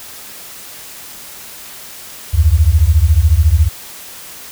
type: beating tone pair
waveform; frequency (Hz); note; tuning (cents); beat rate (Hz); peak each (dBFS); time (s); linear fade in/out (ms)
sine; 71.4 / 85.4; D2 / F2; -48 / -38; 14; -10; 2.33-3.69; 20
effects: white hiss -33 dBFS RMS until 4.51 s